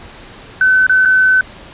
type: tone with dropouts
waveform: sine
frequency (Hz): 1518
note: F#6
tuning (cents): +44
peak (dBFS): -7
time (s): 0.61-1.41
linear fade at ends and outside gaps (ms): 2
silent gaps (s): 0.867-0.895 / 1.052-1.056
effects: pink hiss -36 dBFS RMS until 1.73 s + resampled to 8000 Hz